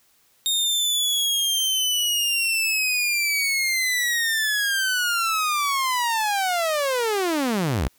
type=linear sweep; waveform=sawtooth; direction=down; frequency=3705 to 49.49 Hz; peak=-17 dBFS; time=0.46-7.88 s; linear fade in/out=0 ms; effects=white hiss -61 dBFS RMS until 7.98 s